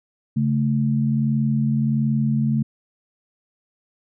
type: tone pair together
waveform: sine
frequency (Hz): 138.59 / 220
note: C#3 / A3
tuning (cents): 0 / 0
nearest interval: minor sixth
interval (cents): 800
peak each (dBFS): -20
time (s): 0.36-2.63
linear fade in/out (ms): 10
effects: none